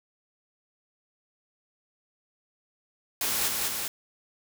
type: noise with echo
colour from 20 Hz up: white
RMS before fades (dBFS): -28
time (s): 3.21-3.48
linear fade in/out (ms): 2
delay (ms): 200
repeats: 2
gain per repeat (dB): -2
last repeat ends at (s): 3.88
effects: none